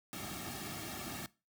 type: noise with comb filter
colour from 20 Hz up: pink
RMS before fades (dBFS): -43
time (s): 0.13-1.26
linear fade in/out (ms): 0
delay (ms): 2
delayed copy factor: -0.75
effects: noise-tail reverb RT60 0.3 s tail -21 dB re dry + high-pass 60 Hz 12 dB/octave

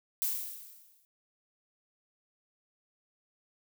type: noise with exponential decay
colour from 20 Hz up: violet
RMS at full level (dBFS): -29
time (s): 0.22-1.05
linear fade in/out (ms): 0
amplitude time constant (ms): 180
effects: none

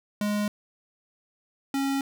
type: tone pair in turn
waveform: square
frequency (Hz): 207.7 / 274.1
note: G#3 / C#4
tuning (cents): 0 / -19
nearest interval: perfect fourth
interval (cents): 481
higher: second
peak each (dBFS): -25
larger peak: neither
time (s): 0.21-0.48 / 1.74-2.01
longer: neither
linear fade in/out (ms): 2
effects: none

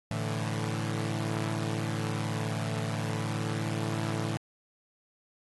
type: chord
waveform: sawtooth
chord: A suspended fourth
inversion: none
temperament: equal with one note detuned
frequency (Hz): 110 / 145.73 / 164.81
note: A2 / D3 / E3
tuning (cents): 0 / -13 / 0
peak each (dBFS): -28 / -32 / -32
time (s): 0.11-4.37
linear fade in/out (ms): 0
effects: AAC 32 kbps

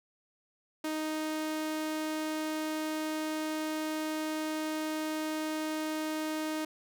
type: tone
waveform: sawtooth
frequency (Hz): 311.1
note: D#4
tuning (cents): 0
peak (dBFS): -28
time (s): 0.84-6.65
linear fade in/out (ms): 5
effects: none

